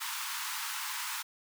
pink high-pass noise, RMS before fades -37 dBFS, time 0-1.23 s, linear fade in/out 20 ms, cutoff 870 Hz, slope 96 dB/octave, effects none

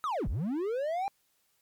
triangle linear two-way sweep, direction down then up, 1318.5 to 32.75 to 813 Hz, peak -27 dBFS, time 0.04-1.08 s, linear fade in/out 0 ms, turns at 0.28 s, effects white hiss -72 dBFS RMS until 1.61 s + MP3 96 kbps

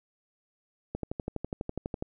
click train, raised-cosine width 2 ms, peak -19 dBFS, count 14, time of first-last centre 0.95-2.024 s, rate 12.1 Hz, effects none

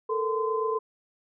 sine tone cluster, 438.7 / 466.9 / 1029 Hz, A4 / A#4 / C6, -5 / +3 / -29 cents, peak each -27 / -33 / -29 dBFS, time 0.09-0.79 s, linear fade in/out 10 ms, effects none

